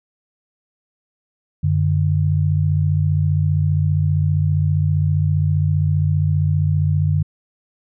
sine tone pair together, 93.8 / 148.9 Hz, F#2 / D3, +24 / +24 cents, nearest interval minor sixth, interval 800 cents, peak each -17 dBFS, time 1.63-7.23 s, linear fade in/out 10 ms, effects none

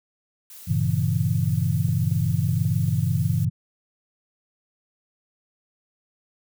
blue noise, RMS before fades -43 dBFS, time 0.5-3.45 s, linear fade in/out 2 ms
sine chord, G diminished seventh, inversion none, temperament equal, 98 / 116.54 / 138.59 / 164.81 Hz, G2 / Bb2 / Db3 / Fb3, 0 / 0 / 0 / 0 cents, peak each -25 dBFS, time 0.67-3.5 s, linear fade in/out 20 ms
clicks, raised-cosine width 2 ms, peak -34 dBFS, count 5, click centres 1.885 / 2.112 / 2.491 / 2.651 / 2.884 s
effects none

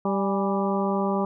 harmonic tone with a mistuned harmonic, 196 Hz, G3, in tune, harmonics 1 / 2 / 3 / 4 / 5 / 6, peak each -25 / -28 / -30 / -31 / -32 / -33 dBFS, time 0.05-1.25 s, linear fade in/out 2 ms, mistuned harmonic 4, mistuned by +63 cents, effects none

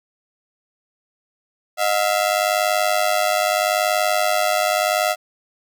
sawtooth ring-modulated tone, 670 Hz, E5, 28 cents sharp, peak -10 dBFS, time 1.77-5.16 s, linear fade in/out 50 ms, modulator 50.4 Hz, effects none

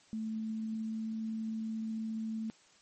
sine tone with pitch glide, 220 to 221.4 Hz, A3 to A3, 0 to +11 cents, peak -34 dBFS, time 0.13-2.5 s, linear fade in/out 0 ms, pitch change +11 cents, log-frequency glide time 0.46-1.12 s, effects white hiss -63 dBFS RMS until 2.81 s + MP3 32 kbps

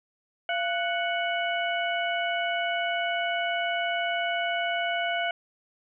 harmonic tone with a mistuned harmonic, 740 Hz, F#5, in tune, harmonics 1 / 2 / 3 / 4, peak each -28 / -31 / -33 / -34 dBFS, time 0.49-5.31 s, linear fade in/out 2 ms, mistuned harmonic 1, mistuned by -130 cents, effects none

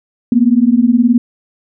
sine beating tone pair, 230 / 249 Hz, A#3 / B3, -23 / +14 cents, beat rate 19 Hz, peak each -10 dBFS, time 0.32-1.18 s, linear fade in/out 2 ms, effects none

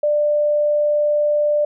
sine tone, 593 Hz, D5, 17 cents sharp, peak -14 dBFS, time 0.03-1.65 s, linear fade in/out 5 ms, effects none

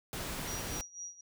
pink noise, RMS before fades -39 dBFS, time 0.13-0.81 s, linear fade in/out 0 ms
sine tone with tremolo, 5760 Hz, F#8, 47 cents flat, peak -39 dBFS, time 0.47-1.21 s, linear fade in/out 5 ms, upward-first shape sine, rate 4 Hz, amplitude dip 85%
effects none

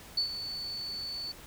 sine tone with ADSR envelope, 4473 Hz, C#8, 15 cents sharp, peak -24 dBFS, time 0.17-1.32 s, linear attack 8 ms, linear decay 100 ms, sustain -11 dB, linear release 6 ms, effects pink hiss -50 dBFS RMS until 1.46 s

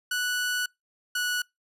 sawtooth tone pair in turn, 1478 / 1471.3 Hz, F#6 / F#6, -2 / -10 cents, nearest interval unison, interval 8 cents, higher first, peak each -22 dBFS, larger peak neither, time 0.11-0.66 / 1.15-1.42 s, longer first, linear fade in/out 5 ms, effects noise-tail reverb RT60 0.2 s tail -26 dB re dry + resampled to 32000 Hz

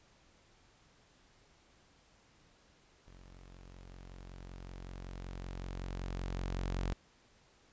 sawtooth tone with level ramp, 45.3 Hz, F#1, 36 cents flat, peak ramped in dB -51 to -29 dBFS, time 3.07-6.93 s, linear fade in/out 0 ms, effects pink hiss -66 dBFS RMS until 7.72 s + resampled to 16000 Hz

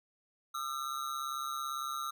square ring-modulated tone, 1277 Hz, D#6, 45 cents sharp, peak -33 dBFS, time 0.54-2.11 s, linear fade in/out 10 ms, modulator 68.9 Hz, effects none

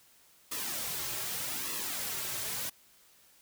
white noise with flanger, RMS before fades -36 dBFS, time 0.51-2.7 s, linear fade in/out 10 ms, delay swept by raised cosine 1.3 to 4.2 ms, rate 0.83 Hz, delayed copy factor -0.65, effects white hiss -62 dBFS RMS until 3.41 s

